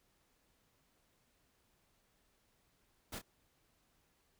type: noise with echo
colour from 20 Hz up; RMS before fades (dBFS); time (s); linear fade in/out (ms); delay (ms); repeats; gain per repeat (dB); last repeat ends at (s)
pink; -44; 3.12-3.19; 10; 28; 1; -9; 3.218
effects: pink hiss -75 dBFS RMS until 4.39 s